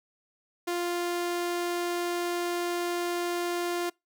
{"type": "tone", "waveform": "sawtooth", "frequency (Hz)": 349.2, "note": "F4", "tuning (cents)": 0, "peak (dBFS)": -24, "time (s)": [0.67, 3.9], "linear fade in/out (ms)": 10, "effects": ["noise-tail reverb RT60 0.2 s tail -25 dB re dry"]}